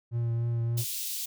triangle tone with vibrato, 117.1 Hz, A#2, 8 cents sharp, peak -24 dBFS, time 0.11-0.85 s, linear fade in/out 50 ms, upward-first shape triangle, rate 3.4 Hz, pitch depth 19 cents each way
white high-pass noise, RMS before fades -34 dBFS, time 0.77-1.26 s, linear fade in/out 10 ms, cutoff 3000 Hz, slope 24 dB/octave
effects none

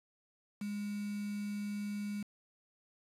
sine tone with quantisation, 205.5 Hz, G#3, 18 cents flat, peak -36 dBFS, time 0.61-2.23 s, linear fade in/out 5 ms, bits 8, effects resampled to 32000 Hz

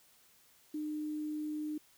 sine tone with quantisation, 303.5 Hz, D#4, 43 cents flat, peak -35 dBFS, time 0.74-1.78 s, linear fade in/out 5 ms, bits 10, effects white hiss -65 dBFS RMS until 1.97 s

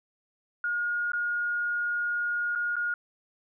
sine tone with dropouts, 1431 Hz, F6, 42 cents sharp, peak -26 dBFS, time 0.64-2.94 s, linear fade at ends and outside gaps 2 ms, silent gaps 1.119-1.133 / 2.552-2.557 / 2.757-2.765 s, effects none

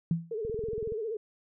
sine tone with exponential decay, 166.7 Hz, E3, 20 cents sharp, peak -21 dBFS, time 0.11-0.34 s, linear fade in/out 2 ms, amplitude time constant 49 ms
sine tone with vibrato, 440 Hz, A4, in tune, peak -31 dBFS, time 0.31-1.17 s, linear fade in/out 5 ms, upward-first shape sine, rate 15 Hz, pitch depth 100 cents each way
click train, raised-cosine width 5 ms, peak -30 dBFS, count 11, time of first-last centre 0.45-0.922 s, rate 21.2 Hz
effects none

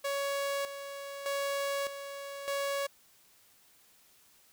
sawtooth tone with tremolo, 559 Hz, C#5, 14 cents sharp, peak -27 dBFS, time 0.04-2.87 s, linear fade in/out 10 ms, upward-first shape square, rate 0.82 Hz, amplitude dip 65%, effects white hiss -63 dBFS RMS until 4.52 s

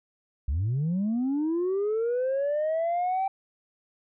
sine linear sweep, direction up, 61.74 to 781 Hz, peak -22 dBFS, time 0.48-3.28 s, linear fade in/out 5 ms, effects tanh soft clip ceiling -22 dBFS

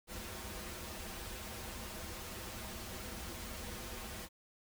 pink noise with comb filter, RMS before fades -45 dBFS, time 0.07-4.29 s, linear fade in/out 50 ms, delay 7 ms, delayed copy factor -0.75, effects none

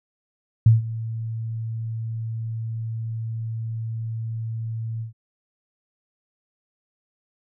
sine tone with ADSR envelope, 112.9 Hz, A2, 45 cents sharp, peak -8 dBFS, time 0.66-5.13 s, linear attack 4 ms, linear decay 150 ms, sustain -18 dB, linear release 120 ms, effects none

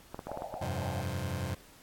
clicks, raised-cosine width 1 ms, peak -24 dBFS, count 8, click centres 0.145 / 0.192 / 0.27 / 0.316 / 0.374 / 0.421 / 0.541 / 0.63 s
white band-pass noise, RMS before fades -42 dBFS, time 0.28-1.02 s, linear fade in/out 2 ms, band 530 to 850 Hz, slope 96 dB/octave
sawtooth chord, F suspended second, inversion none, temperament just, 87.31 / 98.22 / 130.96 Hz, F2 / G2 / C3, 0 / +4 / +2 cents, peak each -33 dBFS, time 0.61-1.55 s, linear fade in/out 10 ms
effects pink hiss -57 dBFS RMS until 1.82 s + AAC 64 kbps

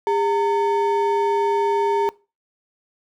triangle ring-modulated tone, 659.3 Hz, E5, in tune, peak -12 dBFS, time 0.07-2.09 s, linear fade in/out 0 ms, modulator 255 Hz, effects noise-tail reverb RT60 0.3 s tail -22 dB re dry

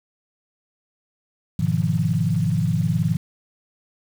sine chord, F half-diminished seventh, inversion first, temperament equal, 103.83 / 123.47 / 155.56 / 174.61 Hz, Ab2 / Cb3 / Eb3 / F3, 0 / 0 / 0 / 0 cents, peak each -25 / -25 / -22 / -23 dBFS, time 1.59-3.17 s, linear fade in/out 5 ms, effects 7-bit

